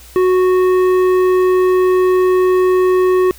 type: tone with tanh clipping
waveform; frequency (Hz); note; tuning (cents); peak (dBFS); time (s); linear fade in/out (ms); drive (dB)
sine; 368.4; F#4; -7; -11; 0.16-3.31; 0; 11
effects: added 60 Hz sine -40 dBFS peak until 3.38 s + white hiss -41 dBFS RMS until 3.38 s